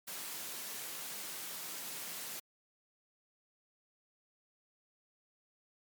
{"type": "high-pass noise", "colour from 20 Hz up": "white", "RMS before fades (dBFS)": -43, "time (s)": [0.07, 2.4], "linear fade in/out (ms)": 10, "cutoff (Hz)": 140, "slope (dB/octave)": 24, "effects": ["MP3 96 kbps"]}